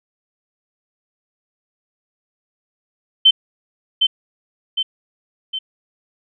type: tone with echo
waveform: sine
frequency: 3086 Hz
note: G7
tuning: 28 cents flat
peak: -6 dBFS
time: 3.25-3.31 s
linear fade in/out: 10 ms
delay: 760 ms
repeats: 3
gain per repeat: -5 dB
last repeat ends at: 5.59 s
effects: none